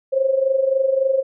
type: tone with amplitude modulation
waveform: sine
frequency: 534 Hz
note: C5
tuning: 35 cents sharp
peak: -12 dBFS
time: 0.12-1.23 s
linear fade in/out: 20 ms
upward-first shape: sine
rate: 23.6 Hz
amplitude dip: 70%
effects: none